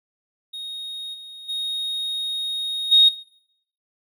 triangle tone with level steps, 3733 Hz, A#7, 2 cents sharp, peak -29 / -36 / -23 / -7 dBFS, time 0.53-3.09 s, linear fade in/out 10 ms, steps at 1.13 / 1.48 / 2.91 s, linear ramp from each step 20 ms, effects noise-tail reverb RT60 0.7 s tail -21 dB re dry + tanh soft clip ceiling -8 dBFS

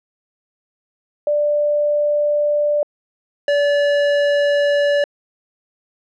sine / square tone pair in turn, 590 / 576.2 Hz, D5 / D5, +8 / -33 cents, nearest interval unison, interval 41 cents, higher first, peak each -14 dBFS, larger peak neither, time 1.27-2.83 / 3.48-5.04 s, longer neither, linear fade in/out 2 ms, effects low-pass 3000 Hz 12 dB/octave

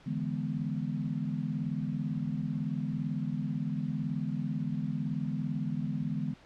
sine chord, E dominant seventh, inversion third, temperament equal, 146.83 / 164.81 / 207.7 / 246.9 Hz, D3 / E3 / G#3 / B3, 0 / 0 / 0 / 0 cents, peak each -35 / -36 / -36 / -37 dBFS, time 0.06-6.34 s, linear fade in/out 10 ms, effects pink hiss -57 dBFS RMS until 6.45 s + low-pass 4000 Hz 12 dB/octave

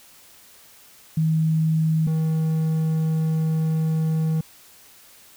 sine / triangle tone pair in turn, 159.1 / 159.1 Hz, D#3 / D#3, +39 / +39 cents, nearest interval unison, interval 0 cents, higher neither, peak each -17 dBFS, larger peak neither, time 1.17-2.07 / 2.07-4.41 s, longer second, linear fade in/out 5 ms, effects white hiss -50 dBFS RMS until 5.36 s

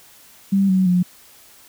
sine tone with pitch steps, 196 / 187.47 / 179.32 Hz, G3 / F#3 / F3, 0 / +23 / +46 cents, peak -13 dBFS, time 0.52-1.03 s, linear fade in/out 10 ms, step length 170 ms, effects white hiss -48 dBFS RMS until 1.68 s

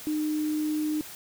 sine tone in noise, 305.3 Hz, D#4, 33 cents flat, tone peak -25 dBFS, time 0.07-1.01 s, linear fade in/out 0 ms, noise white, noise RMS -43 dBFS, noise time 0-1.15 s, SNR +15 dB, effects none

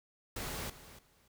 pink noise with echo, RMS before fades -40 dBFS, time 0.36-0.7 s, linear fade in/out 5 ms, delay 290 ms, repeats 2, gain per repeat -14 dB, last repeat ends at 1.28 s, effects none

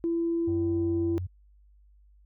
sine tone, 335.7 Hz, E4, 32 cents sharp, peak -24 dBFS, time 0.04-1.18 s, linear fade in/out 0 ms
sine tone with pitch glide, 92.5 to 90.91 Hz, F#2 to F#2, 0 to -30 cents, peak -30 dBFS, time 0.47-1.27 s, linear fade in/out 10 ms, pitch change -30 cents, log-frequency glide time 0.64-1.13 s
effects tanh soft clip ceiling -18 dBFS + added 50 Hz sine -55 dBFS peak until 2.25 s

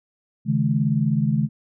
sine tone cluster, 137.7 / 156.8 / 213.8 Hz, C#3 / D#3 / A3, -11 / +14 / -49 cents, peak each -22 dBFS, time 0.45-1.49 s, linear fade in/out 50 ms, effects none

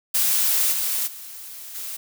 blue noise with level steps, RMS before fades -20 / -24 / -38 / -32 dBFS, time 0.14-1.97 s, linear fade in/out 10 ms, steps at 0.71 / 1.06 / 1.74 s, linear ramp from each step 20 ms, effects none

